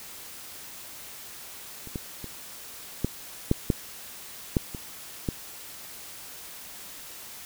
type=clicks; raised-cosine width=3 ms; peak=-28 / -18 / -24 / -11 / -7 / -8 / -8 / -22 / -13 dBFS; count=9; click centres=1.873 / 1.958 / 2.243 / 3.046 / 3.514 / 3.702 / 4.568 / 4.748 / 5.288 s; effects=white hiss -43 dBFS RMS until 7.45 s